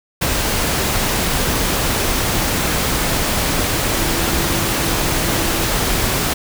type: tone in noise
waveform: sine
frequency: 331 Hz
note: E4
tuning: 7 cents sharp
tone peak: -27 dBFS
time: 3.96-5.68 s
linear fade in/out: 10 ms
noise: pink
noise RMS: -18 dBFS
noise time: 0.21-6.34 s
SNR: -12 dB
effects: none